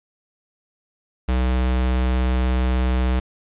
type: tone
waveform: square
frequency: 63.1 Hz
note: B1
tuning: 38 cents sharp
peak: -18 dBFS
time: 1.28-3.2 s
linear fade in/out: 10 ms
effects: resampled to 8000 Hz + 8-bit